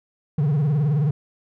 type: tone with vibrato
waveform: triangle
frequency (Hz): 146.83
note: D3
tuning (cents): 0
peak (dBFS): -15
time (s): 0.38-1.11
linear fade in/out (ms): 5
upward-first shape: triangle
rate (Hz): 19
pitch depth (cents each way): 180
effects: none

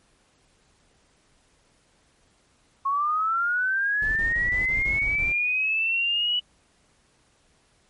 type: linear sweep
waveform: sine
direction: up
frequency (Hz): 1086 to 2960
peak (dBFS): -21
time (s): 2.85-6.4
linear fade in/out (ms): 10
type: noise bursts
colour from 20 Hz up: brown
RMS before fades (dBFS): -33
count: 8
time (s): 4.02-5.322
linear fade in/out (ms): 2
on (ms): 140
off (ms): 26
effects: pink hiss -63 dBFS RMS until 7.89 s + MP3 48 kbps

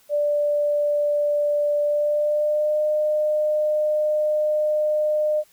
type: tone with pitch glide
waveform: sine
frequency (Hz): 587.3 to 607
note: D5 to D#5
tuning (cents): 0 to -43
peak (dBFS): -18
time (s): 0.09-5.44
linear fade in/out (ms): 50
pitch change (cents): +57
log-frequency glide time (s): 1.82-2.82
effects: white hiss -57 dBFS RMS until 5.52 s

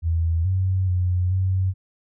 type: tone with pitch steps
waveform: sine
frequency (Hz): 82.7 / 93.9 / 90.3 / 94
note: E2 / F#2 / F#2 / F#2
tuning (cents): +6 / +26 / -42 / +28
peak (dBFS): -18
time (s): 0.02-1.74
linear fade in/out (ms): 50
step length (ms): 430
effects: none

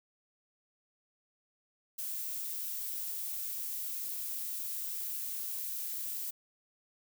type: noise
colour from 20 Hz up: violet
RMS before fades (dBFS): -38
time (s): 1.98-6.31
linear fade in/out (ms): 10
effects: none

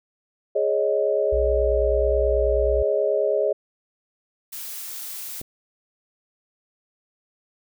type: chord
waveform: sine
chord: Ab suspended fourth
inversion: none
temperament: just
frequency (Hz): 415.3 / 553.7 / 623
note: Ab4 / Db5 / Eb5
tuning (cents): 0 / -2 / +2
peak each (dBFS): -23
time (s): 0.55-3.53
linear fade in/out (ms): 10
type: tone with vibrato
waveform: sine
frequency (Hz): 61.1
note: B1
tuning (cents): -18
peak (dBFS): -23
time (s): 1.32-2.83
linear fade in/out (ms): 10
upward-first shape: sine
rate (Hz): 1.5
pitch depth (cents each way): 21
type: noise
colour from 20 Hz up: blue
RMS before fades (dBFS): -34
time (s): 4.52-5.42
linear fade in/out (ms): 10
type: click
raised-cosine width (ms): 2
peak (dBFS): -23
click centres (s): 5.414
effects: none

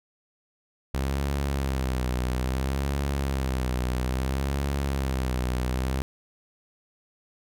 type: tone with vibrato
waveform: sawtooth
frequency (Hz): 66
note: C2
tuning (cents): +16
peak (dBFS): -21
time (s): 0.94-6.02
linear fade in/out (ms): 0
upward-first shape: sine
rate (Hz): 0.6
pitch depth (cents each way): 99
effects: none

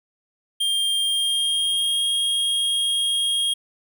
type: tone with pitch glide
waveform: square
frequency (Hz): 3200 to 3256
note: G7 to G#7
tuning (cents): +35 to -35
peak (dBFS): -20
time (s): 0.6-3.54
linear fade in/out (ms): 10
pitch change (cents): +30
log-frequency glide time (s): 0.99-2.05
effects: none

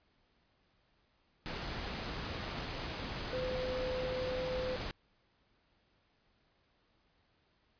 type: tone in noise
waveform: sine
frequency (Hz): 510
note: C5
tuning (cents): -44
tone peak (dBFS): -35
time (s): 3.33-4.76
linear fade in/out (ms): 0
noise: pink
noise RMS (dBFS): -40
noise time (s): 1.46-4.91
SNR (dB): +2
effects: pink hiss -73 dBFS RMS until 7.79 s + resampled to 11025 Hz

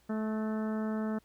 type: harmonic tone with a mistuned harmonic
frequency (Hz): 217.2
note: A3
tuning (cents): -22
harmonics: 1 / 2 / 3 / 4 / 5 / 6 / 7 / 8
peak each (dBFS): -31 / -40 / -42 / -48 / -50 / -47 / -51 / -53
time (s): 0.09-1.19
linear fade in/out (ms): 10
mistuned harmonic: 8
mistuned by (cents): +31
effects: added 58 Hz sine -68 dBFS peak until 1.24 s + pink hiss -68 dBFS RMS until 1.24 s

